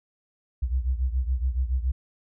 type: beating tone pair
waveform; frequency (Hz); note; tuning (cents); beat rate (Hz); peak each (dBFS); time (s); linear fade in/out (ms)
sine; 61.74 / 68.84; B1 / C#2; 0 / -11; 7.1; -24 / -28; 0.62-1.92; 10
effects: none